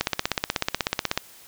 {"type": "click train", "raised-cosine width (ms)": 0.2, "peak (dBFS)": -4, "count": 20, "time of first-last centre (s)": [0.01, 1.176], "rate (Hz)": 16.3, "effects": ["white hiss -49 dBFS RMS until 1.47 s"]}